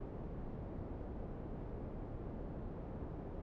pink low-pass noise, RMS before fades -45 dBFS, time 0-3.42 s, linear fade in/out 10 ms, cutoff 540 Hz, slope 12 dB/octave, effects none

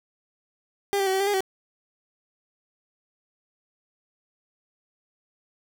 30% pulse tone with pitch steps, 400.4 / 390.8 / 379 / 383.8 / 396.8 / 409.8 / 381.4 Hz, G4 / G4 / F#4 / G4 / G4 / G#4 / G4, +37 / -5 / +42 / -37 / +21 / -23 / -47 cents, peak -19 dBFS, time 0.93-1.406 s, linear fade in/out 0 ms, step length 68 ms, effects none

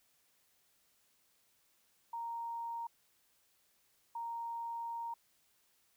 sine tone bursts at uneven times, 930 Hz, A#5, 4 cents flat, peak -38 dBFS, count 2, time 2.13-2.87 / 4.15-5.14 s, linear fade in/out 5 ms, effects white hiss -73 dBFS RMS until 5.96 s

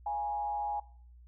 sine tone with frequency modulation, 827 Hz, G#5, 8 cents flat, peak -31 dBFS, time 0.06-0.8 s, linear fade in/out 5 ms, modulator 132 Hz, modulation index 0.49, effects noise-tail reverb RT60 0.5 s tail -19 dB re dry + added 60 Hz sine -52 dBFS peak until 1.27 s

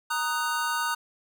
square chord, D# minor, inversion second, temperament just, 933.4 / 1244.5 / 1493.4 Hz, A#5 / D#6 / F#6, +2 / 0 / +16 cents, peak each -31 dBFS, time 0.1-0.95 s, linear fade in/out 10 ms, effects none

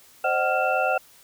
sine tone cluster, 525 / 614 / 750 / 1393 / 2674 Hz, C5 / D#5 / F#5 / F6 / E7, +6 / -23 / +23 / -5 / +24 cents, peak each -27 / -27 / -24 / -26 / -30 dBFS, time 0.24-0.98 s, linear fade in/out 5 ms, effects white hiss -53 dBFS RMS until 1.23 s

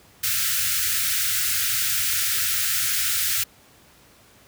white band-stop noise, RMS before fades -23 dBFS, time 0.23-3.44 s, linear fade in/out 10 ms, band 130 to 1300 Hz, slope 96 dB/octave, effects pink hiss -53 dBFS RMS until 4.47 s + high-pass 60 Hz 12 dB/octave

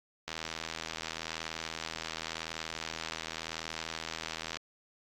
click train, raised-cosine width 0.2 ms, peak -19 dBFS, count 348, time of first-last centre 0.28-4.569 s, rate 80.9 Hz, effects AAC 64 kbps

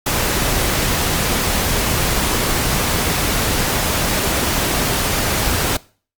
pink noise, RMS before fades -18 dBFS, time 0.06-5.77 s, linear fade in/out 5 ms, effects noise-tail reverb RT60 0.4 s tail -21 dB re dry + Opus 48 kbps

